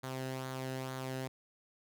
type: tone with flanger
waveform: sawtooth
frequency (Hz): 130.81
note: C3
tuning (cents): 0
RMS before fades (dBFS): -40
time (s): 0.03-1.28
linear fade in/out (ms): 10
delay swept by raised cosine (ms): 0.37 to 0.9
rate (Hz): 2.2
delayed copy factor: -0.5
effects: none